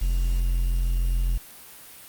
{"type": "tone with quantisation", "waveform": "triangle", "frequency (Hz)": 43.44, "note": "F1", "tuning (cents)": -8, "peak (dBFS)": -18, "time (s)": [0.01, 1.38], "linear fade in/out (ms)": 10, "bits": 8, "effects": ["white hiss -45 dBFS RMS until 2.08 s", "Opus 48 kbps"]}